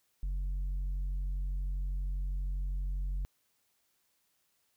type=tone with tanh clipping; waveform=triangle; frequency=46.25 Hz; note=F#1; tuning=in tune; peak=-32 dBFS; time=0.23-3.25 s; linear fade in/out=0 ms; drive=8 dB; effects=white hiss -75 dBFS RMS until 4.76 s